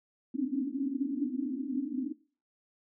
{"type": "band-pass noise", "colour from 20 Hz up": "white", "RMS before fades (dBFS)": -33, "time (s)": [0.34, 2.13], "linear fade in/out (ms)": 10, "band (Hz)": [250, 290], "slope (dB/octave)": 96, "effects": ["noise-tail reverb RT60 0.4 s tail -20 dB re dry"]}